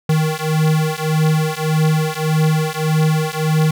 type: beating tone pair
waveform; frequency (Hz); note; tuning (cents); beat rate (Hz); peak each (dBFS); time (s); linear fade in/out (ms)
square; 155.56 / 157.26; D#3 / D#3; 0 / +19; 1.7; -18; 0.09-3.71; 5
effects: none